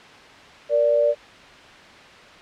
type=tone pair together; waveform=sine; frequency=468.7 / 585 Hz; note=A#4 / D5; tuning=+9 / -7 cents; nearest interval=major third; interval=384 cents; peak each=-23 / -16 dBFS; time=0.69-1.15 s; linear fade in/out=50 ms; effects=white hiss -44 dBFS RMS until 2.41 s + low-pass 3000 Hz 12 dB/octave